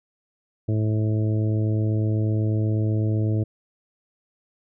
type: harmonic tone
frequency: 108.1 Hz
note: A2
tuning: 30 cents flat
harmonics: 1 / 2 / 3 / 4 / 5 / 6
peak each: -20 / -31 / -29 / -35 / -38 / -40 dBFS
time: 0.68-3.44 s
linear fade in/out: 10 ms
effects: none